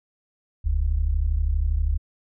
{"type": "tone pair together", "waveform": "sine", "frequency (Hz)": [41.32, 73.8], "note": ["E1", "D2"], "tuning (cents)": [5, 9], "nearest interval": "minor seventh", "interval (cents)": 1004, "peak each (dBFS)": -22, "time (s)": [0.64, 1.98], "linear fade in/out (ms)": 20, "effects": []}